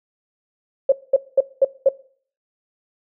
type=tone bursts; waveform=sine; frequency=542 Hz; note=C#5; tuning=39 cents flat; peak=-9 dBFS; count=5; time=0.89-1.89 s; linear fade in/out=5 ms; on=32 ms; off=210 ms; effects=noise-tail reverb RT60 0.5 s tail -20 dB re dry